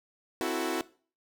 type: chord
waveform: sawtooth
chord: F# half-diminished seventh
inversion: second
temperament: equal with one note detuned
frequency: 261.6 / 329.6 / 370 / 442.5 Hz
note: C4 / E4 / F#4 / A4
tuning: 0 / 0 / 0 / +10 cents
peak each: -33 / -29 / -29 / -33 dBFS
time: 0.41-0.81 s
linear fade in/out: 0 ms
effects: noise-tail reverb RT60 0.4 s tail -19 dB re dry